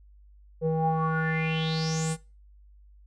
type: tone with low-pass filter sweep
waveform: square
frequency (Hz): 160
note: D#3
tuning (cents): +49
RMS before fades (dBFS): -27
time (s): 0.61-2.17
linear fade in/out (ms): 50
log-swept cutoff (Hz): 500 to 9300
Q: 7.6
effects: noise-tail reverb RT60 0.3 s tail -19 dB re dry + added 50 Hz sine -51 dBFS peak until 3.06 s

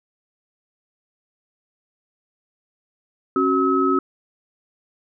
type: tone cluster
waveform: sine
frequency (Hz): 272.6 / 372 / 1286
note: C#4 / F#4 / E6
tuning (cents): -29 / +9 / -43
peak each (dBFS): -20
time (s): 3.36-3.99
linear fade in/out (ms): 2
effects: none

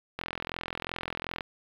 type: click train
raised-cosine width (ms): 0.3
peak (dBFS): -16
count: 53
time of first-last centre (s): 0.19-1.408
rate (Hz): 42.7
effects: low-pass 4000 Hz 12 dB/octave + 8-bit

